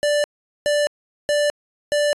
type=tone bursts; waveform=square; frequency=587.3 Hz; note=D5; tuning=in tune; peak=-17 dBFS; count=4; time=0.03-2.13 s; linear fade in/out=0 ms; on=210 ms; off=420 ms; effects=resampled to 24000 Hz